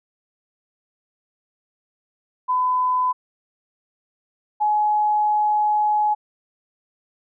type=tone pair in turn; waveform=sine; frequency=1007 / 843.9 Hz; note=B5 / G#5; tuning=+33 / +27 cents; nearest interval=minor third; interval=306 cents; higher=first; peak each=-17 / -16 dBFS; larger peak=second; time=2.48-3.13 / 4.6-6.15 s; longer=second; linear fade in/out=20 ms; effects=none